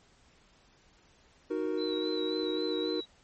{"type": "chord", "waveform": "triangle", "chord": "D# minor", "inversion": "none", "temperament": "equal with one note detuned", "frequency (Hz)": [311.1, 370, 467.8], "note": ["D#4", "F#4", "A#4"], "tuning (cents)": [0, 0, 6], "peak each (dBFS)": -32, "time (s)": [1.5, 3.01], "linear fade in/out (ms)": 10}
{"type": "tone with vibrato", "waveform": "sine", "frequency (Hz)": 3951, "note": "B7", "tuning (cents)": 0, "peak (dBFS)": -37, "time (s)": [1.77, 3.06], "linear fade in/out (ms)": 50, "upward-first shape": "sine", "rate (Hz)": 3.7, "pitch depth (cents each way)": 41}
{"effects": ["pink hiss -63 dBFS RMS until 3.23 s", "MP3 32 kbps"]}